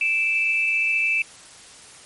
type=tone pair together; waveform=sine; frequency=2347 / 2634 Hz; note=D7 / E7; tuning=-2 / -2 cents; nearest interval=major second; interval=200 cents; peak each=-23 / -20 dBFS; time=0.01-1.22 s; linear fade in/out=2 ms; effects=white hiss -45 dBFS RMS until 2.05 s + MP3 48 kbps